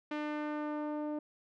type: tone with low-pass filter sweep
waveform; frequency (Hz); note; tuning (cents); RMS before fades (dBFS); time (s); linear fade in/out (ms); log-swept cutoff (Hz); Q
sawtooth; 300; D4; +37; -37; 0.11-1.19; 5; 2700 to 650; 1.1
effects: none